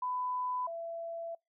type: tone pair in turn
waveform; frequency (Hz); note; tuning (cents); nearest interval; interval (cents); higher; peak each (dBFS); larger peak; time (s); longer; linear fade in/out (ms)
sine; 1000 / 669.7; B5 / E5; +21 / +27; perfect fifth; 694; first; -32 / -37; first; 0.02-0.67 / 0.67-1.35; second; 5
effects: noise-tail reverb RT60 0.2 s tail -26 dB re dry